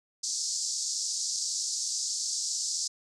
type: band-pass noise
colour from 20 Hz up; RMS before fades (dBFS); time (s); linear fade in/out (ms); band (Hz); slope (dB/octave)
pink; -32; 0.23-2.88; 10; 4700 to 7900; 48
effects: none